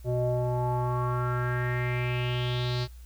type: tone with low-pass filter sweep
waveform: square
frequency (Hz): 123.47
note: B2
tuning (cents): 0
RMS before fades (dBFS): -28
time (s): 0.04-2.88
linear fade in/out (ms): 50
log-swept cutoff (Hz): 530 to 4500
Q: 5
effects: added 60 Hz sine -43 dBFS peak until 3.05 s + white hiss -60 dBFS RMS until 3.05 s